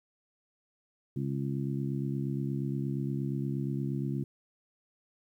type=harmonic tone; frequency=68.5 Hz; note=C#2; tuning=20 cents flat; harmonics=2 / 3 / 4 / 5; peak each=-32 / -36 / -38 / -40 dBFS; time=1.16-4.24 s; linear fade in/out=5 ms; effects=11-bit